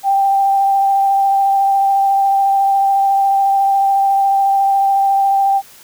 sine tone with vibrato, 787 Hz, G5, 7 cents sharp, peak -10 dBFS, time 0.03-5.62 s, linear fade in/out 50 ms, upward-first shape triangle, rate 14 Hz, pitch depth 15 cents each way, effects white hiss -42 dBFS RMS until 5.83 s

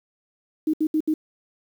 sine tone bursts, 311.1 Hz, D#4, in tune, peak -18 dBFS, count 4, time 0.67-1.14 s, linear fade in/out 5 ms, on 65 ms, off 70 ms, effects 8-bit

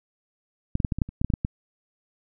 clicks, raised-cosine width 5 ms, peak -10 / -11 / -9 / -13 / -17 / -9 / -24 / -14 / -9 / -13 / -8 / -12 dBFS, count 12, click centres 0.754 / 0.802 / 0.848 / 0.922 / 0.986 / 1.018 / 1.09 / 1.215 / 1.246 / 1.302 / 1.338 / 1.449 s, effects none

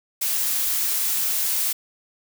blue noise, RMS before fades -23 dBFS, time 0.21-1.73 s, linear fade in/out 10 ms, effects none

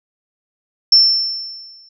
sine tone with exponential decay, 5370 Hz, E8, 31 cents sharp, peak -4 dBFS, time 0.92-1.89 s, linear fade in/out 5 ms, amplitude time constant 210 ms, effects none

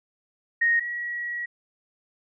sine tone pair in turn, 1864.7 / 1917.1 Hz, A#6 / A#6, 0 / +48 cents, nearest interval unison, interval 48 cents, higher second, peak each -18 / -28 dBFS, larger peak first, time 0.61-0.8 / 0.8-1.46 s, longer second, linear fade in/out 10 ms, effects none

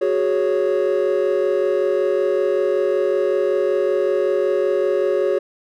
triangle chord, F# suspended second, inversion none, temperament equal, 370 / 415.3 / 554.4 Hz, F#4 / G#4 / C#5, 0 / 0 / 0 cents, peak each -18 dBFS, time 0.01-5.39 s, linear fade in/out 10 ms, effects tanh soft clip ceiling -7 dBFS

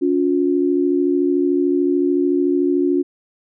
sine tone pair together, 283 / 356.6 Hz, C#4 / F4, +36 / +36 cents, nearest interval major third, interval 400 cents, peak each -17 dBFS, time 0.01-3.03 s, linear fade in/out 20 ms, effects none

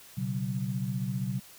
sine chord, B suspended second, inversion none, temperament equal with one note detuned, 123.47 / 138.59 / 189.1 Hz, B2 / C#3 / F#3, 0 / 0 / +38 cents, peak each -33 / -34 / -33 dBFS, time 0.17-1.4 s, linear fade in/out 10 ms, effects white hiss -52 dBFS RMS until 1.58 s

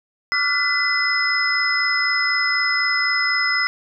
sine tone cluster, 1149 / 1398 / 1462 / 2006 / 5130 Hz, D6 / F6 / F#6 / B6 / E8, -38 / +1 / -21 / +26 / -48 cents, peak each -28 / -26 / -28 / -19 / -24 dBFS, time 0.32-3.67 s, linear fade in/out 0 ms, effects none

